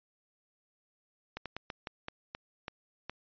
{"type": "slowing click train", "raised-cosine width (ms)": 0.3, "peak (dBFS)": -22, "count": 9, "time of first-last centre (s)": [1.37, 3.096], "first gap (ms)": 87, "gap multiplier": 1.25, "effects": ["resampled to 11025 Hz"]}